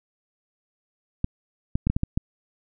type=clicks; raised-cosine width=5 ms; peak=-10 dBFS; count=7; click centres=1.244 / 1.755 / 1.87 / 1.9 / 1.965 / 2.034 / 2.175 s; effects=none